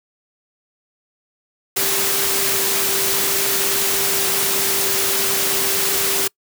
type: tone in noise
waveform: sine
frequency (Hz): 392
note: G4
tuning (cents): 0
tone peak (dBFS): -28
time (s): 1.76-6.28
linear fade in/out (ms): 10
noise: white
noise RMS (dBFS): -19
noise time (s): 1.76-6.28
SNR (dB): -12
effects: noise-tail reverb RT60 0.1 s tail -26 dB re dry + high-pass 100 Hz 12 dB/octave